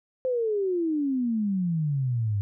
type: exponential sweep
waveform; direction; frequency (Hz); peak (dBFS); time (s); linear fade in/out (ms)
sine; down; 523.3 to 98.4; -23; 0.25-2.41; 0
effects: none